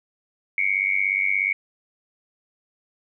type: tone with amplitude modulation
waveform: sine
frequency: 2217 Hz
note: C#7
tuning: in tune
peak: -15 dBFS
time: 0.58-1.53 s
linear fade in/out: 2 ms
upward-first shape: sine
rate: 96.9 Hz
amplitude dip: 100%
effects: none